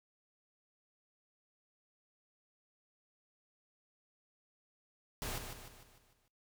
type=noise with echo; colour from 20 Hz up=pink; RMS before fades=-40 dBFS; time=5.22-5.38 s; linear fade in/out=0 ms; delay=150 ms; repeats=6; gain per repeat=-6 dB; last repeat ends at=6.28 s; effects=noise-tail reverb RT60 0.3 s tail -21 dB re dry